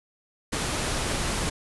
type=low-pass noise; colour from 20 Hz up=pink; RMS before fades=-28 dBFS; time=0.52-1.5 s; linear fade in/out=10 ms; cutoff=11000 Hz; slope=96 dB/octave; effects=none